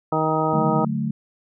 harmonic tone, 157.3 Hz, D#3, 19 cents sharp, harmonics 1 / 2 / 3 / 4 / 5 / 6 / 8, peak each -26 / -26 / -26 / -26 / -26 / -26 / -26 dBFS, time 0.12-0.85 s, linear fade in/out 5 ms
sine chord, D major, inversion none, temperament equal, 146.83 / 185 / 220 Hz, D3 / F#3 / A3, 0 / 0 / 0 cents, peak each -26 / -28 / -24 dBFS, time 0.53-1.11 s, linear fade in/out 5 ms
effects none

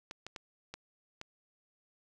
clicks, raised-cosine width 0.2 ms, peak -25 dBFS, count 5, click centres 0.111 / 0.266 / 0.362 / 0.74 / 1.214 s, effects none

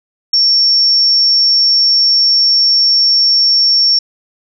sine tone, 5470 Hz, F8, 37 cents flat, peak -7 dBFS, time 0.33-3.99 s, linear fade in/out 5 ms, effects none

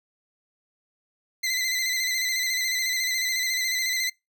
20% pulse tone with vibrato, 2039 Hz, C7, 45 cents flat, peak -19 dBFS, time 1.43-4.1 s, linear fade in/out 10 ms, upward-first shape square, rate 14 Hz, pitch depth 39 cents each way, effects noise-tail reverb RT60 0.2 s tail -24 dB re dry

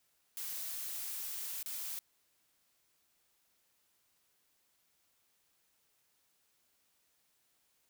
blue noise with dropouts, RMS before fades -41 dBFS, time 0.37-1.99 s, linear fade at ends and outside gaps 0 ms, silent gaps 1.628-1.66 s, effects white hiss -75 dBFS RMS until 7.89 s

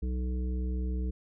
harmonic tone, 62.6 Hz, B1, 24 cents sharp, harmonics 1 / 3 / 5 / 7, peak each -29 / -39 / -43 / -46 dBFS, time 0.02-1.11 s, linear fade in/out 10 ms, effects none

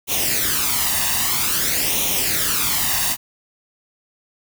white noise with flanger, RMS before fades -20 dBFS, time 0.07-3.17 s, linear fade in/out 50 ms, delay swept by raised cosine 0.31 to 1.09 ms, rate 0.51 Hz, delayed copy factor +0.65, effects none

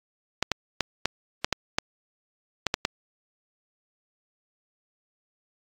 clicks, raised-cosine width 0.2 ms, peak -5 dBFS, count 10, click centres 0.426 / 0.517 / 0.807 / 1.056 / 1.445 / 1.527 / 1.785 / 2.667 / 2.741 / 2.851 s, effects AAC 48 kbps

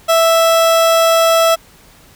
30% pulse tone, 659.3 Hz, E5, in tune, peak -6 dBFS, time 0.08-1.56 s, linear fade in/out 20 ms, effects pink hiss -45 dBFS RMS until 2.15 s

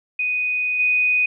sine tone with level steps, 2489 Hz, D#7, in tune, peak -19 / -15 dBFS, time 0.19-1.26 s, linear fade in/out 5 ms, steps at 0.79 s, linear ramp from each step 10 ms, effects none

